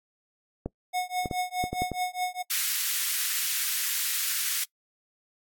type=clicks; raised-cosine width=2 ms; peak=-17 dBFS; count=7; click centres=0.66 / 1.258 / 1.312 / 1.64 / 1.73 / 1.82 / 1.917 s
type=tone with tremolo; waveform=square; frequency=729 Hz; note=F#5; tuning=26 cents flat; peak=-25 dBFS; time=0.93-2.43 s; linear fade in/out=20 ms; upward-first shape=triangle; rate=4.8 Hz; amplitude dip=100%
type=high-pass noise; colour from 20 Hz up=white; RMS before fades=-28 dBFS; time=2.5-4.64 s; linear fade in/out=5 ms; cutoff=1500 Hz; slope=24 dB/octave
effects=noise-tail reverb RT60 0.1 s tail -23 dB re dry + AAC 64 kbps